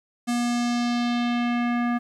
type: tone with low-pass filter sweep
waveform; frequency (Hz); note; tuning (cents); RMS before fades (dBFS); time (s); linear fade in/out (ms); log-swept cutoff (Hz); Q
square; 240; B3; -49; -24; 0.27-1.99; 20; 9500 to 1600; 1.6
effects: 10-bit